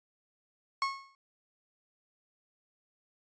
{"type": "tone with exponential decay", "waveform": "35% pulse", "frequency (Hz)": 1093, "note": "C#6", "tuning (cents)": -25, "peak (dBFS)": -24, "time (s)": [0.82, 1.15], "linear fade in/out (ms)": 1, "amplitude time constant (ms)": 71, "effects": ["resampled to 16000 Hz"]}